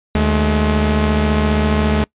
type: tone pair together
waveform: sawtooth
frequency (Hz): 75.8 / 212.8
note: D#2 / G#3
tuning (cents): -45 / +42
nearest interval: octave + tritone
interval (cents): 1787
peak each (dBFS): -12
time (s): 0.15-2.04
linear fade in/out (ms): 0
effects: noise-tail reverb RT60 0.1 s tail -24 dB re dry + resampled to 8000 Hz